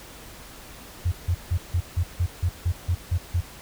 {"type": "tone bursts", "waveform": "sine", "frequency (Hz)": 87.31, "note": "F2", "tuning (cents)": 0, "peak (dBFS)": -19, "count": 11, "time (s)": [1.05, 3.409], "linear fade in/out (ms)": 10, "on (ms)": 69, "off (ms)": 160, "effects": ["added 50 Hz sine -51 dBFS peak until 3.61 s", "pink hiss -44 dBFS RMS until 3.61 s"]}